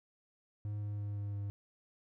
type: tone with pitch steps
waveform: triangle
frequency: 104 / 103.28 / 102.57 / 101.86 / 101.16 Hz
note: G#2 / G#2 / G#2 / G#2 / G#2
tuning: +3 / -9 / -21 / -33 / -45 cents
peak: -34 dBFS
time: 0.65-1.5 s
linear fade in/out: 0 ms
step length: 170 ms
effects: none